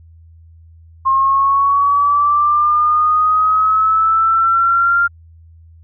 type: linear sweep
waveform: sine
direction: up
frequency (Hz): 1066 to 1396.9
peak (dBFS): -10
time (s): 1.05-5.08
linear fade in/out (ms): 20
effects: added 82 Hz sine -40 dBFS peak until 5.83 s

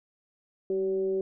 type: tone with frequency modulation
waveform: sine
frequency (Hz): 382.2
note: G4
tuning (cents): -44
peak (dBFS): -25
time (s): 0.7-1.21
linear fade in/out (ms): 2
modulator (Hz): 188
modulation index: 0.39
effects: none

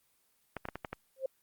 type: clicks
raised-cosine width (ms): 0.5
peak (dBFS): -22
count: 6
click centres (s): 0.567 / 0.654 / 0.687 / 0.756 / 0.848 / 0.93
type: tone with exponential growth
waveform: sine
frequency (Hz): 530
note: C5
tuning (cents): +22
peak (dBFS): -27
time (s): 1.16-1.26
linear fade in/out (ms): 5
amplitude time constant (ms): 21
effects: white hiss -72 dBFS RMS until 1.42 s + Opus 24 kbps

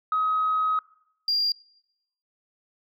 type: tone pair in turn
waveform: sine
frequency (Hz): 1267 / 4784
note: D#6 / D8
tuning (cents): +31 / +31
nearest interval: octave + major seventh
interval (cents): 2300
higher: second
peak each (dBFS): -20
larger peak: neither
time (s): 0.12-0.79 / 1.28-1.52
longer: first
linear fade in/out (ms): 2
effects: noise-tail reverb RT60 0.8 s tail -22 dB re dry + tanh soft clip ceiling -16 dBFS

